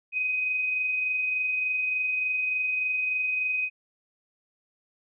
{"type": "tone with amplitude modulation", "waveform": "sine", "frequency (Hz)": 2510, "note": "D#7", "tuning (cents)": 15, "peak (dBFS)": -23, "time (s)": [0.12, 3.7], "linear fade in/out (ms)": 50, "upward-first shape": "sine", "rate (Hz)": 23.4, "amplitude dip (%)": 30, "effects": []}